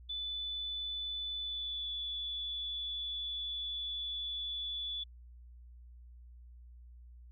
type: tone with pitch glide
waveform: sine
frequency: 3492 to 3448 Hz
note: A7 to A7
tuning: -14 to -36 cents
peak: -36 dBFS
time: 0.09-5.04 s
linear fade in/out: 10 ms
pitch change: -22 cents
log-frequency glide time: 1.4-1.92 s
effects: added 60 Hz sine -51 dBFS peak until 7.31 s